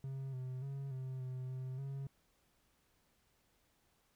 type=tone with pitch steps; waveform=triangle; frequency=134.7 / 128.6 / 137.7 / 130.5 / 128.5 / 129.6 / 137.1 Hz; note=C#3 / C3 / C#3 / C3 / C3 / C3 / C#3; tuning=-49 / -30 / -11 / -4 / -31 / -16 / -19 cents; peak=-38 dBFS; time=0.04-2.07 s; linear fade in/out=2 ms; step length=290 ms; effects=pink hiss -75 dBFS RMS until 4.15 s